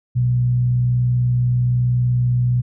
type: tone with frequency modulation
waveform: sine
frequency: 123.1 Hz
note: B2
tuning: 5 cents flat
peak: -14 dBFS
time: 0.15-2.62 s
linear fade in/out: 20 ms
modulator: 61.1 Hz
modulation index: 0.22
effects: none